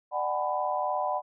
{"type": "chord", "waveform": "sine", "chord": "G# half-diminished seventh", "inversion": "second", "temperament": "just", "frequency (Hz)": [598, 747.5, 830.6, 996.7], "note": ["D5", "F#5", "G#5", "B5"], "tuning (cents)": [31, 17, 0, 16], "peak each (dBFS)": [-32, -30, -36, -31], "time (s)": [0.11, 1.22], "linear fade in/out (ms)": 50, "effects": []}